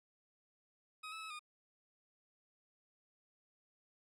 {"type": "tone with pitch steps", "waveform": "20% pulse", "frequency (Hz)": [1263, 1303, 1293, 1222], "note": ["D#6", "E6", "E6", "D#6"], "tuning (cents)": [26, -20, -34, -32], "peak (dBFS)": -40, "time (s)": [1.03, 1.394], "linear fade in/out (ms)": 10, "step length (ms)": 91, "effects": ["low-pass 9000 Hz 12 dB/octave"]}